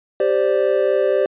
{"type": "chord", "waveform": "triangle", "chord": "G suspended fourth", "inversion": "none", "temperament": "equal", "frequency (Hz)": [392, 523.3, 587.3], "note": ["G4", "C5", "D5"], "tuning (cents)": [0, 0, 0], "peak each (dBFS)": -17, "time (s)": [0.2, 1.26], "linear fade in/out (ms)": 2, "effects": ["resampled to 8000 Hz"]}